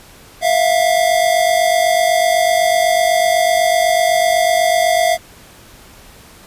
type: tone pair together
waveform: square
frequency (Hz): 657 / 705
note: E5 / F5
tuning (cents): -6 / +16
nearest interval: minor second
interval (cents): 122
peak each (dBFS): -15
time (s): 0.41-5.18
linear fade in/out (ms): 50
effects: pink hiss -42 dBFS RMS until 6.46 s + resampled to 32000 Hz